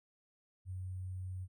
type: tone with sample-and-hold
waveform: sine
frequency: 92.5 Hz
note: F#2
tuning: in tune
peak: -39 dBFS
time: 0.65-1.48 s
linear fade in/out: 50 ms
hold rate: 8820 Hz
effects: none